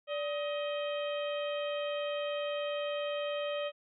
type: harmonic tone with a mistuned harmonic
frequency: 629 Hz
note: D#5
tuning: 19 cents sharp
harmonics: 1 / 2 / 3 / 4 / 5 / 6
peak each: -33 / -43 / -47 / -45 / -43 / -55 dBFS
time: 0.07-3.72 s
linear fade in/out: 50 ms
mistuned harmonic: 1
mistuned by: -130 cents
effects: none